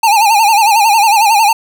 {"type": "tone with vibrato", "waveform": "square", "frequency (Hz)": 858, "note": "A5", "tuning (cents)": -44, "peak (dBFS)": -7, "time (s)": [0.03, 1.53], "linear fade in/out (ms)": 5, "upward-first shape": "sine", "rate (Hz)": 11, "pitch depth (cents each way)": 120, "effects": []}